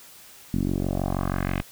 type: tone with low-pass filter sweep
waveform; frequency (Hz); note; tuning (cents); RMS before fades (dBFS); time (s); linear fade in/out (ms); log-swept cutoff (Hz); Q
10% pulse; 46.25; F#1; 0; -26; 0.54-1.62; 0; 240 to 2800; 2.1
effects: white hiss -48 dBFS RMS until 1.71 s